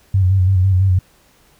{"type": "tone with vibrato", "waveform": "sine", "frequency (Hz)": 94, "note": "F#2", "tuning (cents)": 28, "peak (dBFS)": -10, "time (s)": [0.14, 0.99], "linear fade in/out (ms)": 5, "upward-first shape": "square", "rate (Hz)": 6, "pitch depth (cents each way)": 47, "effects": ["pink hiss -53 dBFS RMS until 1.59 s"]}